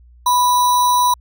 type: tone with sample-and-hold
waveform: sine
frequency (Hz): 987.8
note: B5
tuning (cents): 0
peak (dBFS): -11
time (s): 0.26-1.14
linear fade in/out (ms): 5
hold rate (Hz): 4900
effects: added 60 Hz sine -43 dBFS peak until 1.2 s